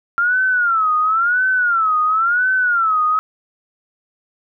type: tone with vibrato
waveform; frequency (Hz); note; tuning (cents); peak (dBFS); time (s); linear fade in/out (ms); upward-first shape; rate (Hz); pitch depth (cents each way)
sine; 1374; F6; -29; -13; 0.18-3.19; 0; sine; 0.96; 180
effects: none